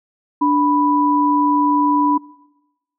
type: tone pair together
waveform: sine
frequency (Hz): 293.3 / 987.8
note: D4 / B5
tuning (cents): -2 / 0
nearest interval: octave + major sixth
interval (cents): 2102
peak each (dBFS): -15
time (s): 0.41-2.18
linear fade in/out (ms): 10
effects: noise-tail reverb RT60 1.0 s tail -22 dB re dry